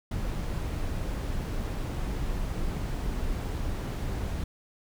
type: noise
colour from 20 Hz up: brown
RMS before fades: -31 dBFS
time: 0.11-4.44 s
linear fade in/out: 5 ms
effects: none